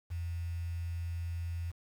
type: tone with quantisation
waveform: sine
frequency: 85 Hz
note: F2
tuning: 46 cents flat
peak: -34 dBFS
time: 0.1-1.72 s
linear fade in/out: 20 ms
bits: 9
effects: none